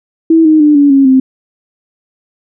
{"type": "tone with pitch steps", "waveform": "sine", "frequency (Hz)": [325.5, 311.7, 298.5, 285.8, 273.7, 262.1], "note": ["E4", "D#4", "D4", "D4", "C#4", "C4"], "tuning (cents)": [-22, 3, 28, -47, -22, 3], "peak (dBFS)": -3, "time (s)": [0.3, 1.2], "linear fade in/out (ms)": 5, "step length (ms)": 150, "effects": []}